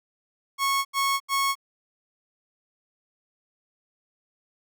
sawtooth tone bursts, 1100 Hz, C#6, 14 cents flat, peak -18 dBFS, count 3, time 0.58-1.554 s, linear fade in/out 50 ms, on 270 ms, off 82 ms, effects none

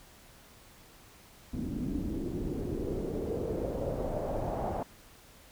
pink noise with low-pass filter sweep, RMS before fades -34 dBFS, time 1.53-4.83 s, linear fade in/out 2 ms, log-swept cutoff 250 to 750 Hz, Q 3.3, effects pink hiss -56 dBFS RMS until 5.51 s

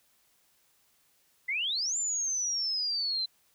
sine exponential two-way sweep, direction up then down, 1982 to 7290 to 4039 Hz, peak -28 dBFS, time 1.48-3.26 s, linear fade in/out 10 ms, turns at 1.97 s, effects white hiss -68 dBFS RMS until 3.54 s

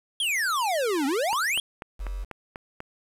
square exponential two-way sweep, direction down then up, 3367 to 260 to 3367 Hz, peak -24 dBFS, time 0.2-1.6 s, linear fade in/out 2 ms, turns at 1.06 s
click train, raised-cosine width 0.5 ms, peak -21 dBFS, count 7, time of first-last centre 1.33-2.804 s, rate 4.07 Hz
sine tone, 46 Hz, F#1, 9 cents flat, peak -29 dBFS, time 1.99-2.25 s, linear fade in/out 20 ms
effects resampled to 32000 Hz + 8-bit

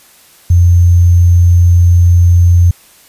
sine tone with sample-and-hold, 87.31 Hz, F2, in tune, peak -3 dBFS, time 0.5-2.71 s, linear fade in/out 5 ms, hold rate 6300 Hz, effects white hiss -43 dBFS RMS until 3.08 s + resampled to 32000 Hz

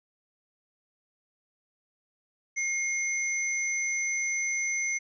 sine tone pair together, 2142 / 6087 Hz, C7 / F#8, +40 / +48 cents, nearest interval octave + tritone, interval 1808 cents, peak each -28 / -32 dBFS, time 2.56-4.99 s, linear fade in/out 20 ms, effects none

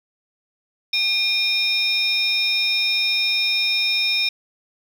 sine tone cluster, 2415 / 3706 / 5300 Hz, D7 / A#7 / E8, +48 / -11 / +9 cents, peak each -21 dBFS, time 0.93-4.29 s, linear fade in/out 5 ms, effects tanh soft clip ceiling -11 dBFS + 8-bit

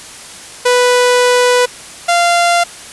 sawtooth tone pair in turn, 493.9 / 692.5 Hz, B4 / F5, 0 / -15 cents, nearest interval tritone, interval 585 cents, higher second, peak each -4 / -5 dBFS, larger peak first, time 0.65-1.66 / 2.08-2.64 s, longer first, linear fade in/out 10 ms, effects white hiss -32 dBFS RMS until 2.92 s + resampled to 24000 Hz

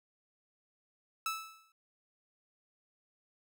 sawtooth tone with exponential decay, 1310 Hz, E6, 11 cents flat, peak -27 dBFS, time 1.26-1.72 s, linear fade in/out 2 ms, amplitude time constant 100 ms, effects none

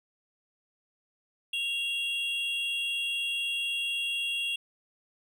triangle tone pair together, 2768 / 3312 Hz, F7 / G#7, -16 / -5 cents, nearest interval minor third, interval 311 cents, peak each -29 / -31 dBFS, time 1.53-4.56 s, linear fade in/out 5 ms, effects none

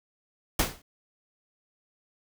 pink noise with exponential decay, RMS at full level -20 dBFS, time 0.59-0.82 s, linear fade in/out 5 ms, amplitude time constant 48 ms, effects none

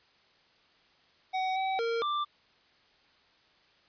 square tone with pitch steps, 752 / 764 / 461.8 / 1180 Hz, F#5 / G5 / A#4 / D6, +28 / -45 / -16 / +8 cents, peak -29 dBFS, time 1.33-2.25 s, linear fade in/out 20 ms, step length 230 ms, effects white hiss -64 dBFS RMS until 3.88 s + resampled to 11025 Hz

